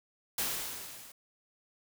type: noise with level ramp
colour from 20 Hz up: white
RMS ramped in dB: -31 to -52 dBFS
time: 0.38-1.12 s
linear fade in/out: 5 ms
effects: none